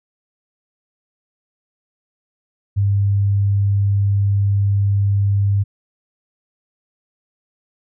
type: tone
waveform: sine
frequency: 100 Hz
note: G2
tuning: 35 cents sharp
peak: -13 dBFS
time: 2.76-5.64 s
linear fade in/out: 20 ms
effects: none